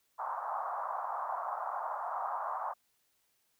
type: band-pass noise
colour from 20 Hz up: white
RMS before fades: -37 dBFS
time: 0.18-2.74 s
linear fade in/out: 20 ms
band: 670 to 1200 Hz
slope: 48 dB/octave
effects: white hiss -75 dBFS RMS until 3.59 s